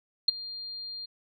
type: tone with ADSR envelope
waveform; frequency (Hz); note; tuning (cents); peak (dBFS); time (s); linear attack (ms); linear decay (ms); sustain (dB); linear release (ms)
sine; 4200; C8; +6; -15; 0.28-1.06; 6; 14; -21; 12
effects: none